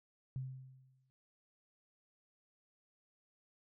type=tone with exponential decay; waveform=sine; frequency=130.81 Hz; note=C3; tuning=in tune; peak=-36 dBFS; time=0.36-1.1 s; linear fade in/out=0 ms; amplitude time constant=160 ms; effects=none